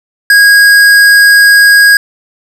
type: tone with tanh clipping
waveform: sine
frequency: 1642 Hz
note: G#6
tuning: 20 cents flat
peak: -3 dBFS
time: 0.3-1.97 s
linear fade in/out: 2 ms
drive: 17 dB
effects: none